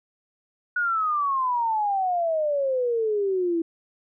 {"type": "exponential sweep", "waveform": "sine", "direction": "down", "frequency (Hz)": [1469, 326.5], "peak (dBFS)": -21, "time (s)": [0.76, 3.62], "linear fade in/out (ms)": 5, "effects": []}